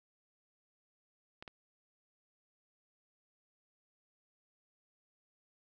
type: clicks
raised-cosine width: 0.3 ms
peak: -30 dBFS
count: 2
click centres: 1.425 / 1.478 s
effects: none